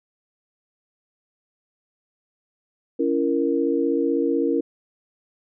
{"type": "chord", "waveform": "sine", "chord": "A# diminished", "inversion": "first", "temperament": "just", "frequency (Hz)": [279.7, 335.6, 466.2], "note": ["C#4", "E4", "A#4"], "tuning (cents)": [16, 31, 0], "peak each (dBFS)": -23, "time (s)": [2.99, 4.61], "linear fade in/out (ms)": 10, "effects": []}